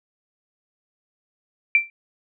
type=tone with exponential decay; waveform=sine; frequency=2349 Hz; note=D7; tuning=in tune; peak=-9 dBFS; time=1.75-1.9 s; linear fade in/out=1 ms; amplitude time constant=32 ms; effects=none